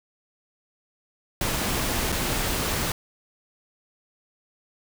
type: noise with dropouts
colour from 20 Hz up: pink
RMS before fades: -26 dBFS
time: 1.41-2.92 s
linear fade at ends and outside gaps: 2 ms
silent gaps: 2.12-2.124 s
effects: none